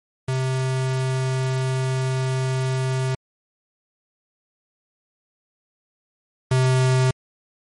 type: tone pair in turn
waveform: square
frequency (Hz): 130.7 / 129.5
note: C3 / C3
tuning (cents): -1 / -17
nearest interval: unison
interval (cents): 16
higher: first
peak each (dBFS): -21 / -16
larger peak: second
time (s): 0.28-3.15 / 6.51-7.11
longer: first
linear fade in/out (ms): 5
effects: MP3 48 kbps